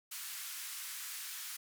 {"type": "band-pass noise", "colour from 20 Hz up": "white", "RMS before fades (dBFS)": -44, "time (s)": [0.11, 1.57], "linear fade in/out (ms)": 10, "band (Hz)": [1200, 16000], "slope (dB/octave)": 24, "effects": []}